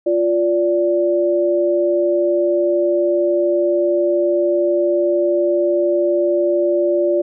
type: tone pair together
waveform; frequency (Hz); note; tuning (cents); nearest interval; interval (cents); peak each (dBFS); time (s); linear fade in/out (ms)
sine; 349.2 / 582.1; F4 / D5; 0 / -15; major sixth; 885; -16; 0.06-7.22; 10
effects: none